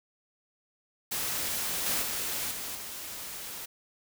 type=noise with level steps; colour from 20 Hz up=white; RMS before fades=-32 / -29 / -33 / -37 / -40 dBFS; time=1.11-3.66 s; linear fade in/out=10 ms; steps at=1.86 / 2.02 / 2.51 / 2.75 s; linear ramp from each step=2 ms; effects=none